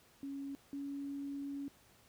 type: tone pair in turn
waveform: sine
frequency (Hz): 277.1 / 280.5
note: C#4 / C#4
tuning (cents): -1 / +21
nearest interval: unison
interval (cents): 22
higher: second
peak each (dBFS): -40 / -39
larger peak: second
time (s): 0.23-0.55 / 0.73-1.68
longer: second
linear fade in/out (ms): 0
effects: pink hiss -65 dBFS RMS until 2.08 s + high-pass 60 Hz 12 dB/octave